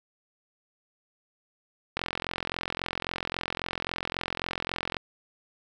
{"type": "click train", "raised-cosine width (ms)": 0.3, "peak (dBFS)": -13, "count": 132, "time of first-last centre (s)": [1.97, 4.968], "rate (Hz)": 43.7, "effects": ["9-bit"]}